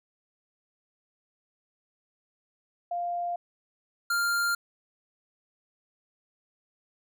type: tone pair in turn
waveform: sine / square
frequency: 698.5 / 1397 Hz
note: F5 / F6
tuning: 0 / 0 cents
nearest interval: octave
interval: 1200 cents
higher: second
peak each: -28 / -25 dBFS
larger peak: second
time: 2.91-3.36 / 4.1-4.55 s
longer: neither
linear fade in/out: 5 ms
effects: none